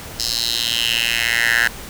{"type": "tone with high-pass filter sweep", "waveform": "10% pulse", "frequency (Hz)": 116.8, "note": "A#2", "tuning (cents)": 4, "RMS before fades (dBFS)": -19, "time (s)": [0.19, 1.68], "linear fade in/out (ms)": 5, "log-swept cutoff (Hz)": [4900, 1600], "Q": 4, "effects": ["pink hiss -34 dBFS RMS until 1.89 s"]}